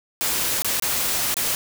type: noise with dropouts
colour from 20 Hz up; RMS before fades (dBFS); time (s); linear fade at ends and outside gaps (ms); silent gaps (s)
white; -23; 0.21-1.55; 0; 0.621-0.646 / 0.798-0.823 / 1.342-1.368
effects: none